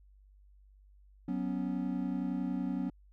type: chord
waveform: triangle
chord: F# suspended fourth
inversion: none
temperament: just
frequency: 185 / 246.7 / 277.5 Hz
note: F#3 / B3 / C#4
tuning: 0 / -2 / +2 cents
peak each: -34 dBFS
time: 1.28-2.9 s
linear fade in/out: 5 ms
effects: added 49 Hz sine -57 dBFS peak until 3.12 s

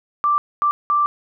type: tone bursts at uneven times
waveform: sine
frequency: 1175 Hz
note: D6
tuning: 1 cent sharp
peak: -14 dBFS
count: 3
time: 0.24-0.38 / 0.62-0.71 / 0.9-1.06 s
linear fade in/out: 0 ms
effects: none

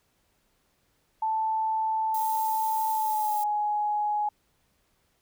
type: tone with pitch glide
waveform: sine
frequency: 880 to 837.4 Hz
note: A5 to G#5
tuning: 0 to +14 cents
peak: -24 dBFS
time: 1.22-4.29 s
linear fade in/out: 5 ms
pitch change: -86 cents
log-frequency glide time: 2.91-3.41 s
type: noise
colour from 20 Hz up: violet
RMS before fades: -38 dBFS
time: 2.14-3.44 s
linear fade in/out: 5 ms
effects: pink hiss -70 dBFS RMS until 5.21 s

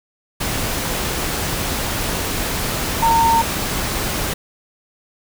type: tone in noise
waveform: sine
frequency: 915 Hz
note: A#5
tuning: 32 cents flat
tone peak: -12 dBFS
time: 3.02-3.42 s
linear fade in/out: 10 ms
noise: pink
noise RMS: -22 dBFS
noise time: 0.4-4.34 s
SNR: +7 dB
effects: none

